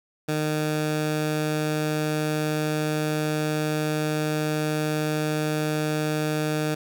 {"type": "tone", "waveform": "15% pulse", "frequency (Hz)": 153.2, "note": "D#3", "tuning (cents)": -27, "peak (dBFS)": -17, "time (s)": [0.28, 6.75], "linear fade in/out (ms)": 10, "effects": []}